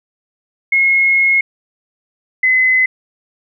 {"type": "tone pair in turn", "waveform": "sine", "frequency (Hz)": [2164, 2033], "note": ["C#7", "B6"], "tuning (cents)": [-42, 50], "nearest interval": "minor second", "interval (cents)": 108, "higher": "first", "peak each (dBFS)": -9, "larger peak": "neither", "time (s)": [[0.72, 1.41], [2.43, 2.86]], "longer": "first", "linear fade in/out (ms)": 5, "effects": []}